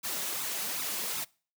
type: noise with flanger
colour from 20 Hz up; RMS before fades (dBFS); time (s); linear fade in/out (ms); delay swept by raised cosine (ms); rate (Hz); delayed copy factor
white; -34; 0.03-1.25; 20; 0.79 to 5.39; 2.6; +0.65
effects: noise-tail reverb RT60 0.4 s tail -24 dB re dry + high-pass 150 Hz 12 dB/octave